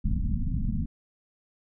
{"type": "low-pass noise", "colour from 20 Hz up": "pink", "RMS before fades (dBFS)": -27, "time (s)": [0.04, 0.86], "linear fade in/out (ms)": 10, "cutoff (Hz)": 260, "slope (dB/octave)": 96, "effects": []}